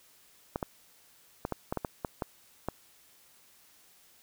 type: clicks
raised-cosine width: 1 ms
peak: -17 dBFS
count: 10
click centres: 0.559 / 0.628 / 1.451 / 1.523 / 1.725 / 1.773 / 1.848 / 2.048 / 2.222 / 2.686 s
effects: white hiss -61 dBFS RMS until 4.22 s